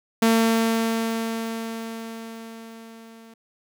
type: tone with level ramp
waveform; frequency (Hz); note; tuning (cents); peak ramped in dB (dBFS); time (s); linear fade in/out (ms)
sawtooth; 226.4; A3; +50; -11 to -41; 0.22-3.34; 5
effects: none